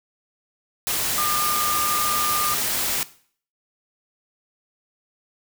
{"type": "tone in noise", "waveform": "sine", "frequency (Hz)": 1207, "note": "D6", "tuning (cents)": 47, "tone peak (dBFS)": -23, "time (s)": [1.18, 2.54], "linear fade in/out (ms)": 0, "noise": "white", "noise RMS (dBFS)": -24, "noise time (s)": [0.87, 3.03], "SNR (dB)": -2, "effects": ["noise-tail reverb RT60 0.5 s tail -17 dB re dry"]}